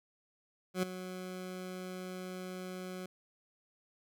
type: tone with ADSR envelope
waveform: 20% pulse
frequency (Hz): 184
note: F#3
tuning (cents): -9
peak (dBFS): -23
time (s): 0.74-3.06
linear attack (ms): 89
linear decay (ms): 7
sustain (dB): -13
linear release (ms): 4
effects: none